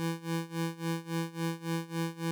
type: tone with tremolo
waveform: 25% pulse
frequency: 165.7 Hz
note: E3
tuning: 9 cents sharp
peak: -25 dBFS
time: 0-2.31 s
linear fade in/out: 0 ms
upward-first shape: sine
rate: 3.6 Hz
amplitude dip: 90%
effects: none